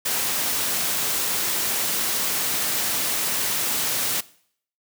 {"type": "noise", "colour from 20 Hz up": "white", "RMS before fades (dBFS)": -24, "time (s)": [0.05, 4.21], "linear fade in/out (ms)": 10, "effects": ["noise-tail reverb RT60 0.6 s tail -20 dB re dry", "high-pass 100 Hz 12 dB/octave"]}